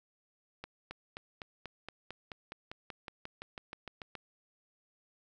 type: accelerating click train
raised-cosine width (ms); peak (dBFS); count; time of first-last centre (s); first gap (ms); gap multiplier
0.3; -26; 19; 0.64-4.153; 270; 0.96
effects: none